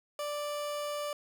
30% pulse tone, 587.3 Hz, D5, in tune, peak -31 dBFS, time 0.19-1.13 s, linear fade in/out 2 ms, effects none

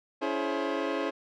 25% pulse tone cluster, 282.3 / 332.2 / 423.7 / 533 Hz, C#4 / E4 / G#4 / C5, +32 / +13 / +35 / +32 cents, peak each -30 dBFS, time 0.21-1.11 s, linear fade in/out 20 ms, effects low-pass 3000 Hz 12 dB/octave

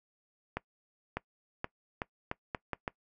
accelerating click train, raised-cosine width 0.5 ms, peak -18 dBFS, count 8, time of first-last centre 0.57-2.878 s, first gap 600 ms, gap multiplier 0.79, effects noise-tail reverb RT60 0.1 s tail -22 dB re dry

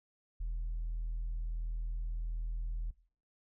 sine tone, 40.73 Hz, E1, 20 cents flat, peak -32 dBFS, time 0.4-2.91 s, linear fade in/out 10 ms, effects noise-tail reverb RT60 0.5 s tail -22 dB re dry + tanh soft clip ceiling -32 dBFS

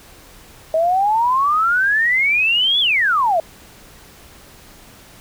sine exponential two-way sweep, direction up then down, 628 to 3489 to 628 Hz, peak -13 dBFS, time 0.74-3.4 s, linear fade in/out 2 ms, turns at 2.8 s, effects pink hiss -44 dBFS RMS until 5.2 s

